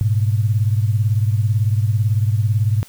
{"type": "beating tone pair", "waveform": "sine", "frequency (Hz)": [103.83, 121.83], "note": ["G#2", "B2"], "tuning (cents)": [0, -23], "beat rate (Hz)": 18, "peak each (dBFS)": [-15, -20], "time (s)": [0.01, 2.83], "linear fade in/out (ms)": 0, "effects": ["white hiss -46 dBFS RMS until 2.88 s"]}